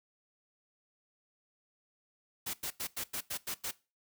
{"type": "noise bursts", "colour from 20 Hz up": "white", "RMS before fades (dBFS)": -37, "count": 8, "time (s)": [2.46, 3.713], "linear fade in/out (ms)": 10, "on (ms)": 77, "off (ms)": 91, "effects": ["noise-tail reverb RT60 0.3 s tail -20 dB re dry"]}